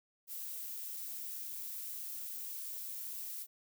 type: noise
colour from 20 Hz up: violet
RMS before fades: -43 dBFS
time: 0.27-3.47 s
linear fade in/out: 50 ms
effects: none